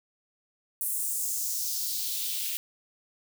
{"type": "noise with high-pass filter sweep", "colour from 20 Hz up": "blue", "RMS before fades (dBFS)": -31, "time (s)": [0.81, 2.57], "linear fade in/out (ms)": 0, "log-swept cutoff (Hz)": [9900, 2700], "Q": 2.2, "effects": []}